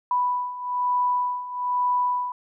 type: beating tone pair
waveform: sine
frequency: 987.8 / 988.9 Hz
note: B5 / B5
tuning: 0 / +2 cents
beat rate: 1.1 Hz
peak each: -27 / -23 dBFS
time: 0.11-2.32 s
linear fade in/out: 2 ms
effects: none